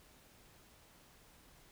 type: silence
effects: pink hiss -63 dBFS RMS until 1.71 s